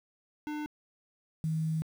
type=tone pair in turn; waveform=square / sine; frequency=300 / 158.92 Hz; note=D4 / D#3; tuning=+37 / +37 cents; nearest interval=major seventh; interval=1100 cents; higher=first; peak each=-34 / -28 dBFS; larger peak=second; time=0.47-0.66 / 1.44-1.82 s; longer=second; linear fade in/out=0 ms; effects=low-pass 3000 Hz 12 dB/octave + 9-bit